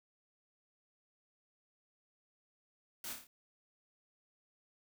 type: noise with echo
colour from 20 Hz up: white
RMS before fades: -44 dBFS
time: 3.04-3.13 s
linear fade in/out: 2 ms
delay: 28 ms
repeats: 5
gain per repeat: -4 dB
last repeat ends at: 3.27 s
effects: none